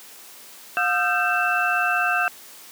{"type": "tone cluster", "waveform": "sine", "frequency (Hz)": [715, 1234, 1350, 1559, 2662], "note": ["F5", "D#6", "E6", "G6", "E7"], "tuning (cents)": [41, -15, 41, -10, 16], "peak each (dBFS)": [-25, -29, -27, -22, -26], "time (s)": [0.77, 2.28], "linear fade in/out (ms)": 0, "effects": ["white hiss -44 dBFS RMS until 2.71 s", "high-pass 200 Hz 12 dB/octave"]}